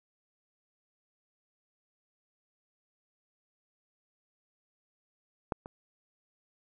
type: clicks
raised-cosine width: 1 ms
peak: -16 / -28 dBFS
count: 2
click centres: 5.522 / 5.659 s
effects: none